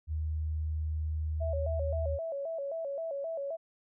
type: tone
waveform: sine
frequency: 77.78 Hz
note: D#2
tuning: in tune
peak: -30 dBFS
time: 0.07-2.19 s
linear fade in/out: 50 ms
type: tone with vibrato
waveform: sine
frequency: 605 Hz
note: D#5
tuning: 49 cents flat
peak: -33 dBFS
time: 1.4-3.57 s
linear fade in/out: 20 ms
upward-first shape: square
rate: 3.8 Hz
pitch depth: 140 cents each way
effects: none